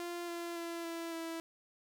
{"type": "tone with pitch steps", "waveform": "sawtooth", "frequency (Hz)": [346.6, 342.2, 337.9, 333.6, 329.4], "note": ["F4", "F4", "E4", "E4", "E4"], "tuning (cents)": [-13, -35, 43, 21, -1], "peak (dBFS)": -35, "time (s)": [0, 1.4], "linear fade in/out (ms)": 0, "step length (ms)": 280, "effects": []}